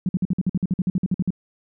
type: tone bursts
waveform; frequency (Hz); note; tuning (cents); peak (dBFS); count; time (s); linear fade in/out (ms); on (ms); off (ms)
sine; 182.6; F#3; -23; -17; 16; 0.06-1.305; 2; 30; 51
effects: none